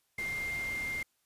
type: tone in noise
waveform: sine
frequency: 2106 Hz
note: C7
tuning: 11 cents sharp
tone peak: -33 dBFS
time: 0.18-1.03 s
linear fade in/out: 5 ms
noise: pink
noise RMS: -45 dBFS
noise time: 0.18-1.03 s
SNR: +9 dB
effects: white hiss -75 dBFS RMS until 1.25 s + resampled to 32000 Hz